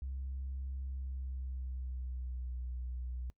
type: tone with pitch glide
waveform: sine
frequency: 66.4 to 61.95 Hz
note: C2 to B1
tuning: +26 to +6 cents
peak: -36 dBFS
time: 0.02-3.3 s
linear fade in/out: 0 ms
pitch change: -120 cents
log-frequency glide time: 0.84-2.55 s
effects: noise-tail reverb RT60 0.1 s tail -22 dB re dry + tanh soft clip ceiling -34 dBFS